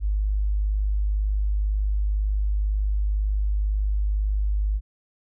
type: tone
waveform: sine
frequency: 51 Hz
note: G#1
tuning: 31 cents flat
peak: -20 dBFS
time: 0-4.81 s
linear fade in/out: 50 ms
effects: none